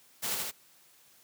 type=noise with echo; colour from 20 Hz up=white; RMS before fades=-33 dBFS; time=0.22-0.36 s; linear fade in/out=20 ms; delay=78 ms; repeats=2; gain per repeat=-2 dB; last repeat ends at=0.516 s; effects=white hiss -61 dBFS RMS until 1.23 s + high-pass 80 Hz 12 dB/octave